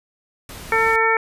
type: noise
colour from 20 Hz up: pink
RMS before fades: -36 dBFS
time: 0.49-0.96 s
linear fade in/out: 2 ms
type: harmonic tone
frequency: 448.9 Hz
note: A4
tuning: 35 cents sharp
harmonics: 1 / 2 / 3 / 4 / 5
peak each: -21 / -21 / -21 / -21 / -21 dBFS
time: 0.72-1.17 s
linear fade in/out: 2 ms
effects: resampled to 32000 Hz